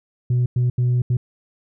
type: tone bursts at uneven times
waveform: sine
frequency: 123.47 Hz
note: B2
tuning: in tune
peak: -13 dBFS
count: 4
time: 0.3-0.46 / 0.56-0.7 / 0.78-1.02 / 1.1-1.17 s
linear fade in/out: 5 ms
effects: tanh soft clip ceiling -14 dBFS